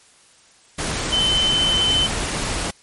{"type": "tone in noise", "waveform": "sine", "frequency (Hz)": 3059, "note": "G7", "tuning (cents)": -43, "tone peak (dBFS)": -16, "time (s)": [1.12, 2.07], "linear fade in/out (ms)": 10, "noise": "pink", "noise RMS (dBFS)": -24, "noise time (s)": [0.78, 2.71], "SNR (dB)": 5, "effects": ["white hiss -52 dBFS RMS until 2.82 s", "MP3 48 kbps"]}